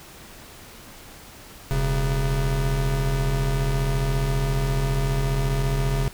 square tone pair together, 40.31 / 135.6 Hz, E1 / C#3, -38 / -38 cents, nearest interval octave + major sixth, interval 2100 cents, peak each -24 dBFS, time 1.71-6.08 s, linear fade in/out 0 ms, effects pink hiss -44 dBFS RMS until 6.13 s

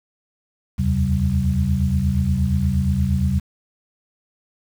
sine tone cluster, 76.3 / 84.8 / 132.9 / 191.7 Hz, D#2 / E2 / C3 / G3, -33 / +50 / +27 / -38 cents, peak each -22 dBFS, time 0.78-3.4 s, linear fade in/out 20 ms, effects 7-bit

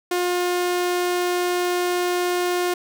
sawtooth tone, 356.3 Hz, F4, 35 cents sharp, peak -16 dBFS, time 0.11-2.74 s, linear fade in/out 5 ms, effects none

